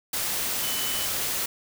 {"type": "tone in noise", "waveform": "sine", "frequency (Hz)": 3003, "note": "F#7", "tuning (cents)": 25, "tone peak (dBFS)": -33, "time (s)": [0.63, 1.06], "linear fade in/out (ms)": 5, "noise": "white", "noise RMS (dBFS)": -28, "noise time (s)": [0.13, 1.46], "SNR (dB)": -8, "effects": []}